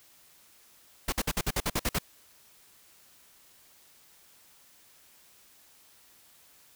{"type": "noise bursts", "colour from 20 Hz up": "pink", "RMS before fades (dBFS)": -28, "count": 10, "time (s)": [1.08, 1.987], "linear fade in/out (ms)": 5, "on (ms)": 43, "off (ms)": 53, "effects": ["white hiss -59 dBFS RMS until 6.75 s"]}